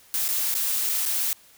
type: noise with dropouts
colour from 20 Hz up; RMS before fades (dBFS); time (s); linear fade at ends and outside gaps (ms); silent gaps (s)
blue; -25; 0.14-1.33; 0; 0.281-0.288 / 0.541-0.551 / 0.891-0.895 / 1.054-1.06
effects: white hiss -54 dBFS RMS until 1.57 s